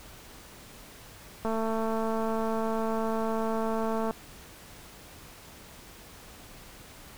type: click train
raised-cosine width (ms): 1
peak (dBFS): -18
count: 594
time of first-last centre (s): 1.45-4.109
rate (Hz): 223
effects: pink hiss -49 dBFS RMS until 7.17 s